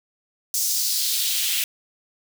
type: noise with high-pass filter sweep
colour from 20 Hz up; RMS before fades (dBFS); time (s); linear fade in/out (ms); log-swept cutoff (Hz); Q
white; -23; 0.54-1.64; 2; 6200 to 2600; 2
effects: none